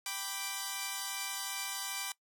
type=chord; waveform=5% pulse; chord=G major; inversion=none; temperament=equal; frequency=784 / 987.8 / 1174.7 Hz; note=G5 / B5 / D6; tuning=0 / 0 / 0 cents; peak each=-29 dBFS; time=0.06-2.12 s; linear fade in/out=2 ms; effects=noise-tail reverb RT60 0.1 s tail -20 dB re dry